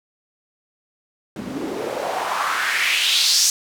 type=noise with band-pass filter sweep; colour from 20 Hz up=white; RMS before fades=-21 dBFS; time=1.36-3.5 s; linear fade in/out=2 ms; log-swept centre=200 to 6200 Hz; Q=3.1; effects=none